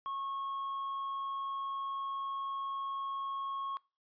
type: tone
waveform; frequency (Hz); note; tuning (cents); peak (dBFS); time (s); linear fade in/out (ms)
triangle; 1094; C#6; -23; -34; 0.06-3.77; 0
effects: noise-tail reverb RT60 0.3 s tail -23 dB re dry + resampled to 11025 Hz